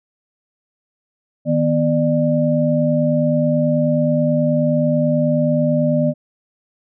sine tone cluster, 155.6 / 244.9 / 596 Hz, D#3 / B3 / D5, 0 / -14 / +25 cents, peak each -18 dBFS, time 1.45-6.14 s, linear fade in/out 50 ms, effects none

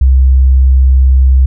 sine tone, 65.41 Hz, C2, in tune, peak -3 dBFS, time 0.01-1.46 s, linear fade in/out 5 ms, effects none

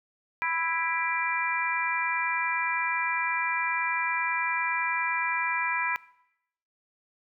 harmonic tone with a mistuned harmonic, 329.8 Hz, E4, 1 cent sharp, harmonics 3 / 4 / 5 / 6 / 7, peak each -30 / -37 / -33 / -33 / -30 dBFS, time 0.42-5.96 s, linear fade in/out 0 ms, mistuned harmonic 7, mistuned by +43 cents, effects noise-tail reverb RT60 0.8 s tail -20 dB re dry

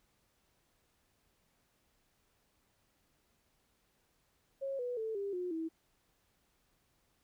sine tone with pitch steps, 545 / 491.2 / 442.7 / 399 / 359.6 / 324.1 Hz, C#5 / B4 / A4 / G4 / F#4 / E4, -29 / -9 / +11 / +31 / -49 / -29 cents, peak -35 dBFS, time 4.61-5.69 s, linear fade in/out 20 ms, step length 180 ms, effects pink hiss -75 dBFS RMS until 7.23 s

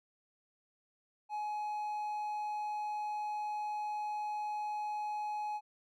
triangle tone, 842 Hz, G#5, 24 cents sharp, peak -33 dBFS, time 1.29-5.61 s, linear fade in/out 50 ms, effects none

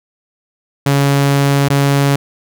sawtooth tone with dropouts, 140.2 Hz, C#3, 20 cents sharp, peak -6 dBFS, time 0.86-2.16 s, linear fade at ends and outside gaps 5 ms, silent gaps 1.685-1.701 s, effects none

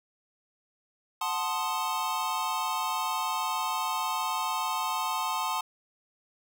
square chord, F# diminished seventh, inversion none, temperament equal, 740 / 880 / 1046.5 / 1244.5 Hz, F#5 / A5 / C6 / Eb6, 0 / 0 / 0 / 0 cents, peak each -38 / -33 / -33 / -36 dBFS, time 1.21-5.61 s, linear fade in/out 5 ms, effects none

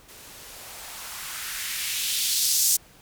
violet noise with band-pass filter sweep, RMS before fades -28 dBFS, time 0.08-2.77 s, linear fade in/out 10 ms, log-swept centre 280 to 6600 Hz, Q 1.5, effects pink hiss -53 dBFS RMS until 3.01 s

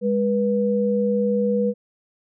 sine tone pair together, 204.8 / 487 Hz, G#3 / B4, -24 / -24 cents, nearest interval octave + minor third, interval 1500 cents, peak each -21 / -20 dBFS, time 0.01-1.74 s, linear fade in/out 50 ms, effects none

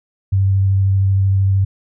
sine tone with vibrato, 97 Hz, G2, 18 cents flat, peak -11 dBFS, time 0.32-1.65 s, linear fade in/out 10 ms, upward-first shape square, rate 13 Hz, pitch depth 10 cents each way, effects none

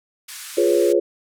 white band-pass noise, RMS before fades -36 dBFS, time 0.28-0.93 s, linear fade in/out 10 ms, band 1200 to 12000 Hz, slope 24 dB/octave
sine chord, C# dominant seventh, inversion first, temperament equal, 349.2 / 415.3 / 493.9 / 554.4 Hz, E#4 / G#4 / B4 / C#5, 0 / 0 / 0 / 0 cents, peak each -18 / -19 / -21 / -21 dBFS, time 0.57-1 s, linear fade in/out 10 ms
effects none

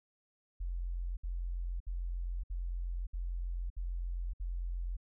sine tone bursts, 43.72 Hz, F1, 3 cents sharp, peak -34 dBFS, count 7, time 0.6-4.968 s, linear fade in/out 10 ms, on 570 ms, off 63 ms, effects none

